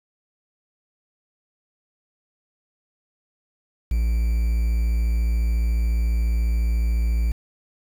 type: tone with quantisation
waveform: triangle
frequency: 57.1 Hz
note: A#1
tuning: 35 cents flat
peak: -16 dBFS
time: 3.91-7.32 s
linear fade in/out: 5 ms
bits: 7
effects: none